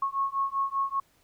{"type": "beating tone pair", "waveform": "sine", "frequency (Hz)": [1093, 1098.1], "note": ["C#6", "C#6"], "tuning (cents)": [-25, -17], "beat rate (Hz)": 5.1, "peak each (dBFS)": -29, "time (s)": [0.02, 1], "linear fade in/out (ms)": 5, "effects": ["pink hiss -65 dBFS RMS until 1.23 s"]}